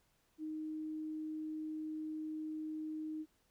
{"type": "tone", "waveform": "sine", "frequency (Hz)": 311.1, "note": "D#4", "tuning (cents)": 0, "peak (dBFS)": -39, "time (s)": [0.38, 3.26], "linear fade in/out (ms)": 50, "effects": ["pink hiss -75 dBFS RMS until 3.5 s"]}